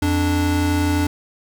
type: tone pair together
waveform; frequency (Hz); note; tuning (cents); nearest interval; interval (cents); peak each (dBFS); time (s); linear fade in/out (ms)
square; 87 / 292.6; F2 / D4; -6 / -6; octave + major sixth; 2100; -20; 0.02-1.07; 5
effects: none